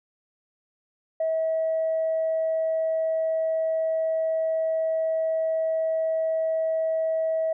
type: tone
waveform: sine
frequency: 644 Hz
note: E5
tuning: 41 cents flat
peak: -21 dBFS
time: 1.2-7.53 s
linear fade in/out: 5 ms
effects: tanh soft clip ceiling -18 dBFS